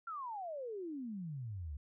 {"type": "exponential sweep", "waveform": "sine", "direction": "down", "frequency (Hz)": [1396.9, 67.2], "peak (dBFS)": -40, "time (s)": [0.07, 1.77], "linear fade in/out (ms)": 5, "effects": []}